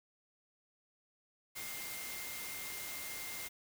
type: tone in noise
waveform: sine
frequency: 2107 Hz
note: C7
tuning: 12 cents sharp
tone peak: -48 dBFS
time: 1.55-3.49 s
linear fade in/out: 20 ms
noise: white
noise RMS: -44 dBFS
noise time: 1.55-3.49 s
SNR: -7 dB
effects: none